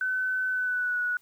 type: tone with pitch glide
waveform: sine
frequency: 1515 to 1466.8 Hz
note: F#6 to F#6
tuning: +40 to -15 cents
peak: -25 dBFS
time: 0.01-1.17 s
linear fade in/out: 2 ms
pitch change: -55 cents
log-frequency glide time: 0.49-0.99 s
effects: white hiss -64 dBFS RMS until 1.21 s